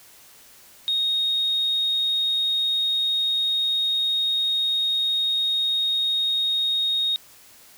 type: tone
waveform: sine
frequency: 3729 Hz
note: A#7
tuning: in tune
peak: -19 dBFS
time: 0.88-7.16 s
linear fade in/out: 0 ms
effects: tanh soft clip ceiling -15 dBFS + white hiss -50 dBFS RMS until 7.77 s